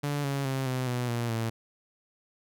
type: tone with pitch steps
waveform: sawtooth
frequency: 144.6 / 138.95 / 133.52 / 128.3 / 123.29 / 118.47 / 113.84 Hz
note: D3 / C#3 / C3 / C3 / B2 / A#2 / A#2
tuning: -27 / +4 / +35 / -34 / -3 / +28 / -41 cents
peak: -24 dBFS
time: 0.03-1.5 s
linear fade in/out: 10 ms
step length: 210 ms
effects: none